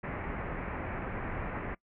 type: low-pass noise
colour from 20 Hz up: pink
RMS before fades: -37 dBFS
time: 0.03-1.75 s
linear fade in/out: 10 ms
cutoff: 2300 Hz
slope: 48 dB/octave
effects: noise-tail reverb RT60 0.1 s tail -22 dB re dry